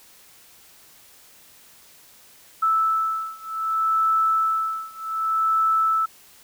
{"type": "beating tone pair", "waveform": "sine", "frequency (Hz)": [1314, 1314.65], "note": ["E6", "E6"], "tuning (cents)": [-6, -5], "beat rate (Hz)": 0.65, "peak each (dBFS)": [-22, -23], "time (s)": [2.62, 6.06], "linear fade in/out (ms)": 10, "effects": ["white hiss -51 dBFS RMS until 6.43 s"]}